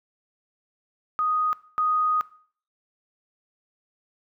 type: tone pair in turn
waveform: sine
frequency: 1244.5 / 1244.5 Hz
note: D#6 / D#6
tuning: 0 / 0 cents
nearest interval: unison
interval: 0 cents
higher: neither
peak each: -21 / -20 dBFS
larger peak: second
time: 1.19-1.53 / 1.78-2.21 s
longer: second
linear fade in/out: 0 ms
effects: noise-tail reverb RT60 0.5 s tail -19 dB re dry